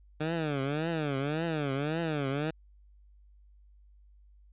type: tone with vibrato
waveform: 15% pulse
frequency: 150.4 Hz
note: D3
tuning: 42 cents sharp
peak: -23 dBFS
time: 0.2-2.51 s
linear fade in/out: 10 ms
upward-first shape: triangle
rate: 1.8 Hz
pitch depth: 220 cents each way
effects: added 50 Hz sine -55 dBFS peak until 4.52 s + resampled to 8000 Hz